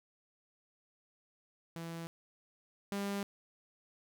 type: tone pair in turn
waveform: sawtooth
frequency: 166.4 / 200.1 Hz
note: E3 / G3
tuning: +17 / +36 cents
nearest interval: minor third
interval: 319 cents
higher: second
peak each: -37 / -31 dBFS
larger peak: second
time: 1.76-2.07 / 2.92-3.23 s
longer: neither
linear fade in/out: 0 ms
effects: none